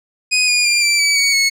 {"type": "tone with pitch steps", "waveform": "20% pulse", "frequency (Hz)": [2497, 2444, 2393, 2342, 2292, 2244, 2196], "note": ["D#7", "D#7", "D7", "D7", "D7", "C#7", "C#7"], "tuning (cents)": [6, -32, 32, -5, -43, 21, -17], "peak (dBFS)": -7, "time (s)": [0.31, 1.5], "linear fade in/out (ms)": 20, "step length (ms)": 170, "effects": ["low-pass 12000 Hz 12 dB/octave"]}